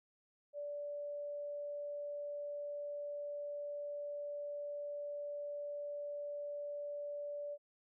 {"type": "tone", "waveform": "sine", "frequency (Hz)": 581, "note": "D5", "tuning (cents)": -19, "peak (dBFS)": -40, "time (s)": [0.53, 7.58], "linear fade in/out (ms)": 50, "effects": []}